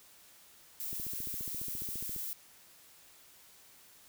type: noise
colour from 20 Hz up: violet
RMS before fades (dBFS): -39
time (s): 0.8-2.33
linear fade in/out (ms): 0
type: click train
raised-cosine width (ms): 3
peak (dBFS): -34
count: 19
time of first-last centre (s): 0.93-2.163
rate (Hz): 14.6
effects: white hiss -59 dBFS RMS until 4.08 s